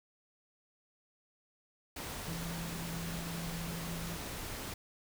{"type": "tone in noise", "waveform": "sine", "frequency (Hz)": 167.7, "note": "E3", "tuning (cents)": 30, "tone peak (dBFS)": -40, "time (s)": [2.27, 4.16], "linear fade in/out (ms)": 5, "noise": "pink", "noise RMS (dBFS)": -42, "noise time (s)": [1.96, 4.74], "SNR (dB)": -1, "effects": []}